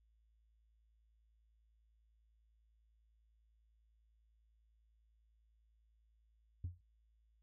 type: tone with exponential decay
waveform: sine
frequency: 87.31 Hz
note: F2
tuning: in tune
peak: -34 dBFS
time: 6.64-6.81 s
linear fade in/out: 5 ms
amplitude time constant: 35 ms
effects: tanh soft clip ceiling -36 dBFS + added 55 Hz sine -70 dBFS peak until 7.42 s